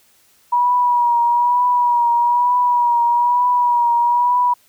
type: tone with vibrato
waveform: sine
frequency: 965 Hz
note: B5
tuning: 40 cents flat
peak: -12 dBFS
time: 0.52-4.54 s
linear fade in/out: 10 ms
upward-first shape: triangle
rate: 1.1 Hz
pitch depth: 39 cents each way
effects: white hiss -55 dBFS RMS until 4.68 s